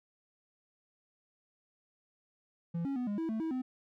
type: tone with pitch steps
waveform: triangle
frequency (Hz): 168.9 / 275.8 / 247.9 / 204.9 / 326.3 / 221.1 / 322.7 / 256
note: E3 / C#4 / B3 / G#3 / E4 / A3 / E4 / C4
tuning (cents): +42 / -9 / +7 / -23 / -18 / +9 / -37 / -38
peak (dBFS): -30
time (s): 2.74-3.62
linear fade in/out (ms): 10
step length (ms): 110
effects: none